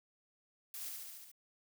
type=noise with echo; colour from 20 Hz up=blue; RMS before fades=-45 dBFS; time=0.74-0.89 s; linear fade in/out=2 ms; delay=71 ms; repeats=6; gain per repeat=-2 dB; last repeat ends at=1.316 s; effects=none